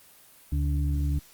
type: harmonic tone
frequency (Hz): 71.8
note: D2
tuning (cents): -39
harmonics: 1 / 2 / 4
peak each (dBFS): -24 / -30 / -36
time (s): 0.52-1.19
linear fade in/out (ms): 5
effects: white hiss -54 dBFS RMS until 1.33 s + Opus 24 kbps